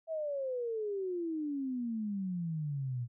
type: exponential sweep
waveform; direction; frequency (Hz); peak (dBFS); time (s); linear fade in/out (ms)
sine; down; 659.3 to 117.2; -33; 0.07-3.08; 50
effects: none